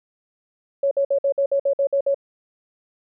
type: tone bursts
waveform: sine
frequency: 556 Hz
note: C#5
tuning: 5 cents sharp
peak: -16 dBFS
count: 10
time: 0.83-2.145 s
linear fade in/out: 5 ms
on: 82 ms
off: 55 ms
effects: none